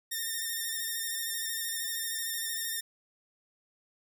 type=tone with vibrato; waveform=5% pulse; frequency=1823 Hz; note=A#6; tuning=39 cents flat; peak=-22 dBFS; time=0.11-2.81 s; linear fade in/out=10 ms; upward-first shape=square; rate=13 Hz; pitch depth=24 cents each way; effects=none